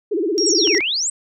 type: tone with vibrato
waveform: sine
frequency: 369.8 Hz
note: F#4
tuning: 1 cent flat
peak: -17 dBFS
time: 0.11-0.8 s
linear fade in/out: 10 ms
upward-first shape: sine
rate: 17 Hz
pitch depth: 270 cents each way
type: tone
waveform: sine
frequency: 5590 Hz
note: F8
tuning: 1 cent sharp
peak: -17 dBFS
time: 0.38-0.78 s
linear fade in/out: 0 ms
type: exponential two-way sweep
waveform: sine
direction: down then up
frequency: 8372 to 1854 to 8372 Hz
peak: -18 dBFS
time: 0.46-1.1 s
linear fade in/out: 5 ms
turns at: 0.77 s
type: clicks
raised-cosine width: 0.3 ms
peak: -14 dBFS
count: 3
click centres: 0.674 / 0.749 / 0.807 s
effects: none